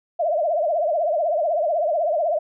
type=tone with vibrato; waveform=sine; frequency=642 Hz; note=E5; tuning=46 cents flat; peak=-18 dBFS; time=0.19-2.39 s; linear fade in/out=10 ms; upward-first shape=triangle; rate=16 Hz; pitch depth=190 cents each way; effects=none